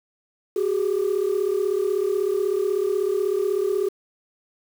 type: tone pair together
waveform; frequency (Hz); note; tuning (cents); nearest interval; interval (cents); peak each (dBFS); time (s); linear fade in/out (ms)
sine; 377.2 / 413.4; F#4 / G#4; +33 / -8; major second; 159; -21; 0.56-3.89; 5
effects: tanh soft clip ceiling -16 dBFS + 7-bit